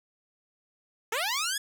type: linear sweep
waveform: 10% pulse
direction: up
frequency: 411 to 1718 Hz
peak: -19 dBFS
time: 1.12-1.58 s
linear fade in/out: 5 ms
effects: none